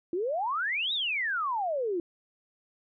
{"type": "exponential two-way sweep", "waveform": "sine", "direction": "up then down", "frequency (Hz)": [329.6, 3873, 329.6], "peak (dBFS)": -27, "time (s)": [0.13, 2], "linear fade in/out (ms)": 2, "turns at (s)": 0.93, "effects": []}